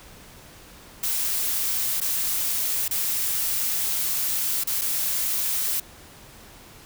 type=noise with dropouts; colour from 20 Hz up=blue; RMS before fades=-25 dBFS; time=1.03-5.8 s; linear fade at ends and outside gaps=5 ms; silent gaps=2.003-2.013 / 2.881-2.909 / 4.638-4.671 / 4.813-4.816 s; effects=pink hiss -47 dBFS RMS until 6.85 s